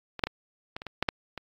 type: clicks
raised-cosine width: 0.3 ms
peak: -20 / -6 / -16 / -19 / -23 / -20 / -10 / -8 / -21 dBFS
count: 9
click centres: 0.193 / 0.238 / 0.27 / 0.765 / 0.819 / 0.867 / 1.026 / 1.088 / 1.377 s
effects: AAC 48 kbps